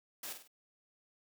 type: noise with echo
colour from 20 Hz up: white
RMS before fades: -43 dBFS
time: 0.23-0.33 s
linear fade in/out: 5 ms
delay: 49 ms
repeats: 3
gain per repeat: -7 dB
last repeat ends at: 0.477 s
effects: high-pass 200 Hz 12 dB/octave